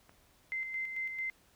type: click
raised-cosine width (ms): 0.5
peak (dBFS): -40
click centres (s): 0.094
type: tone with tremolo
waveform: sine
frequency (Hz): 2075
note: C7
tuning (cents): -15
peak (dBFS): -33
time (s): 0.52-1.3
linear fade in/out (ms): 0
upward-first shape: square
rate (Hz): 4.5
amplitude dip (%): 45
effects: pink hiss -66 dBFS RMS until 1.55 s